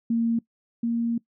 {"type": "tone pair in turn", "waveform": "sine", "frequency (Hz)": [230.7, 233], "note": ["A#3", "A#3"], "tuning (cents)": [-18, -1], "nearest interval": "unison", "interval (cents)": 17, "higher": "second", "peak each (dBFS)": [-20, -22], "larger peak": "first", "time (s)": [[0.1, 0.39], [0.83, 1.18]], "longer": "second", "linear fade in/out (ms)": 5, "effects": ["noise-tail reverb RT60 0.1 s tail -21 dB re dry"]}